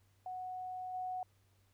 sine tone with level steps, 738 Hz, F#5, 5 cents flat, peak -40 / -37 dBFS, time 0.26-1.23 s, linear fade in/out 2 ms, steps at 0.93 s, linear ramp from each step 20 ms, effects added 97 Hz sine -69 dBFS peak until 1.73 s + pink hiss -75 dBFS RMS until 1.73 s

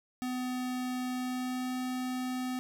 square tone with pitch glide, 252 to 253.8 Hz, B3 to B3, +35 to +47 cents, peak -33 dBFS, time 0.22-2.59 s, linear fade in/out 0 ms, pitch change +12 cents, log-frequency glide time 1.12-1.75 s, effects none

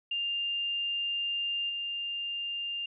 sine tone with level steps, 2800 Hz, F7, 4 cents sharp, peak -29 / -32 dBFS, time 0.11-2.86 s, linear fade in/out 5 ms, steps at 1.69 s, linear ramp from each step 10 ms, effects none

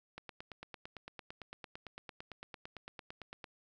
click train, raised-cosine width 0.3 ms, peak -29 dBFS, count 30, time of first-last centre 0.18-3.442 s, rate 8.89 Hz, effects none

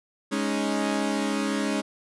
sawtooth chord, Ab suspended fourth, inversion none, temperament equal, 207.7 / 277.2 / 311.1 Hz, Ab3 / Db4 / Eb4, 0 / 0 / 0 cents, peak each -24 / -24 / -27 dBFS, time 0.31-1.82 s, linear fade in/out 20 ms, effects resampled to 24000 Hz

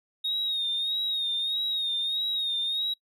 triangle tone with vibrato, 3729 Hz, A#7, in tune, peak -23 dBFS, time 0.24-2.94 s, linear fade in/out 10 ms, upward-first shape sine, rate 1.6 Hz, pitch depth 58 cents each way, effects noise-tail reverb RT60 0.1 s tail -24 dB re dry + tanh soft clip ceiling -23 dBFS

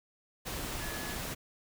sine tone in noise, 1700 Hz, G#6, 40 cents sharp, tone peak -44 dBFS, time 0.8-1.16 s, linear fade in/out 20 ms, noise pink, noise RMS -38 dBFS, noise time 0.45-1.35 s, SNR -9 dB, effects none

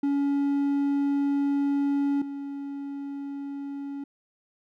triangle tone pair in turn, 281.8 / 280.3 Hz, C#4 / C#4, +29 / +19 cents, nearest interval unison, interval 10 cents, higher first, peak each -20 / -30 dBFS, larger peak first, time 0.03-2.22 / 2.22-4.04 s, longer first, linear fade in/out 5 ms, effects none

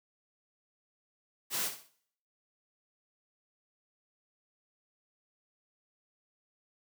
white noise with echo, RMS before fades -33 dBFS, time 1.5-1.71 s, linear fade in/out 50 ms, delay 63 ms, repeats 3, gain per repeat -10 dB, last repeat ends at 1.899 s, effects noise-tail reverb RT60 0.6 s tail -17 dB re dry + high-pass 150 Hz 12 dB/octave

